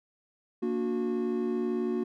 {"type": "chord", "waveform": "triangle", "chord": "Bb augmented", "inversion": "none", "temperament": "just", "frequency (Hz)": [233.1, 291.4, 364.2], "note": ["Bb3", "D4", "F#4"], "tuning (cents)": [0, -13, -27], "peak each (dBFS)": [-29, -34, -28], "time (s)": [0.62, 2.04], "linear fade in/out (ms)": 10, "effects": []}